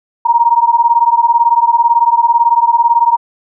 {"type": "beating tone pair", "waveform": "sine", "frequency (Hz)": [930, 948], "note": ["A#5", "A#5"], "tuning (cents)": [-4, 29], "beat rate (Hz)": 18, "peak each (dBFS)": -10, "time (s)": [0.25, 3.17], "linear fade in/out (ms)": 10, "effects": []}